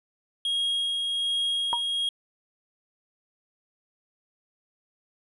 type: tone with tremolo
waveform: triangle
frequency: 3273 Hz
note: G#7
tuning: 26 cents flat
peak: -22 dBFS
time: 0.45-2.09 s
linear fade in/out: 2 ms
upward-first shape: sine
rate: 1.3 Hz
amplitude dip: 25%
type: tone with exponential decay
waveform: sine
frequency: 948 Hz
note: A#5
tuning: 29 cents sharp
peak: -19 dBFS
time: 1.73-1.82 s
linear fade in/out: 0 ms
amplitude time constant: 18 ms
effects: resampled to 32000 Hz